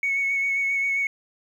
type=tone with vibrato; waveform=sine; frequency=2214 Hz; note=C#7; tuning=3 cents flat; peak=-20 dBFS; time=0.03-1.07 s; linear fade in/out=2 ms; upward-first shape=sine; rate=7.5 Hz; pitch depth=19 cents each way; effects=tanh soft clip ceiling -17 dBFS + 9-bit